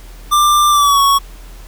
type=tone with pitch glide; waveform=square; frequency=1186 to 1113 Hz; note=D6 to C#6; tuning=+17 to +7 cents; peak=-9 dBFS; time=0.31-1.19 s; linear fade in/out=20 ms; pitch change=-110 cents; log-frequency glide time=0.7-1 s; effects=added 41 Hz sine -32 dBFS peak until 1.67 s + pink hiss -42 dBFS RMS until 1.67 s